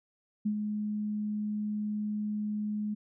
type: tone with ADSR envelope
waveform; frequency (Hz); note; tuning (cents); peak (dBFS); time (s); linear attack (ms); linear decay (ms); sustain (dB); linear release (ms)
sine; 210.4; G#3; +23; -25; 0.45-2.95; 12; 80; -5; 17
effects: none